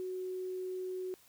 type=tone; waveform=sine; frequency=370 Hz; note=F#4; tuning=in tune; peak=-36 dBFS; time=0-1.14 s; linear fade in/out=0 ms; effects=white hiss -63 dBFS RMS until 1.28 s